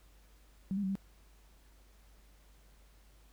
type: tone with pitch steps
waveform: sine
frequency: 191.9 / 203.3 / 190.1 / 195.6 Hz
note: G3 / G#3 / F#3 / G3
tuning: -37 / -37 / +47 / -4 cents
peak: -31 dBFS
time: 0.71-0.954 s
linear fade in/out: 0 ms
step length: 61 ms
effects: added 50 Hz sine -59 dBFS peak until 3.32 s + pink hiss -67 dBFS RMS until 3.32 s